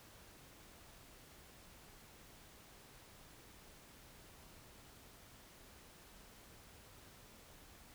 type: silence
effects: pink hiss -60 dBFS RMS until 7.94 s